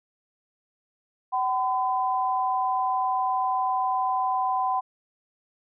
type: tone pair together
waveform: sine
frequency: 760 / 1012.3 Hz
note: F#5 / B5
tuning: +46 / +42 cents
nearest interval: perfect fourth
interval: 496 cents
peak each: -25 dBFS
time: 1.32-4.81 s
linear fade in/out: 20 ms
effects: none